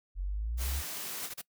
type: exponential sweep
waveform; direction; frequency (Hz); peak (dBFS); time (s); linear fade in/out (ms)
sine; up; 43.99 to 72.2; -31; 0.15-0.83; 50
type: high-pass noise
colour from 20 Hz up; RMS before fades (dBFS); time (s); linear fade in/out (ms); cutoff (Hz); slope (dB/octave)
white; -39; 0.57-1.31; 50; 130; 48
type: noise bursts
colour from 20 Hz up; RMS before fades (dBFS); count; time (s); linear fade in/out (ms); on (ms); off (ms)
white; -40; 3; 1.22-1.417; 10; 43; 34
effects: noise-tail reverb RT60 0.1 s tail -23 dB re dry